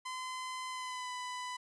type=tone with pitch glide; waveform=sawtooth; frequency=1025 to 997.5 Hz; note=C6 to B5; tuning=-36 to +17 cents; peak=-35 dBFS; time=0.05-1.57 s; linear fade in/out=10 ms; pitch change=-47 cents; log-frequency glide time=0.69-1.11 s; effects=resampled to 22050 Hz